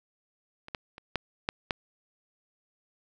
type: clicks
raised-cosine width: 0.3 ms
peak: -27 / -17 / -28 / -12 / -11 / -11 dBFS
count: 6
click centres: 0.684 / 0.748 / 0.981 / 1.157 / 1.489 / 1.708 s
effects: none